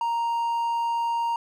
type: tone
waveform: triangle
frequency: 932.3 Hz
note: A#5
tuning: in tune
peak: -21 dBFS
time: 0.01-1.36 s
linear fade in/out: 2 ms
effects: none